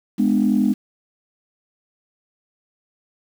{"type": "chord", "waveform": "sine", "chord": "G# diminished", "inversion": "none", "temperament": "just", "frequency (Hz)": [207.7, 249.2, 299], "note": ["G#3", "B3", "D4"], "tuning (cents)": [0, 16, 31], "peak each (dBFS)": [-17, -18, -21], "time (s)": [0.18, 0.74], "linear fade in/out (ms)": 20, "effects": ["tanh soft clip ceiling -7 dBFS", "7-bit"]}